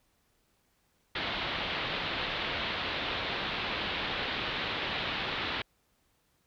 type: low-pass noise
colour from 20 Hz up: white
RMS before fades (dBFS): -34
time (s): 1.15-5.62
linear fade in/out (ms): 5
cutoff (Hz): 3900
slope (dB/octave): 48
effects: pink hiss -72 dBFS RMS until 6.46 s